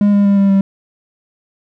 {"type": "tone with pitch steps", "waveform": "triangle", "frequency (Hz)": [204.6, 202.2, 199.93, 197.63, 195.36], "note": ["G#3", "G#3", "G3", "G3", "G3"], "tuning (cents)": [-26, -46, 34, 14, -6], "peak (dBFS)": -6, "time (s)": [0.01, 0.61], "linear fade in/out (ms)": 2, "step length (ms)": 120, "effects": []}